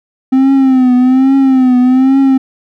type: tone with vibrato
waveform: triangle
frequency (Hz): 260.1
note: C4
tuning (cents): -10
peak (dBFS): -3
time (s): 0.32-2.38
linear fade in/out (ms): 10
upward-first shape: triangle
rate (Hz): 1.2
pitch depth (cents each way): 87
effects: none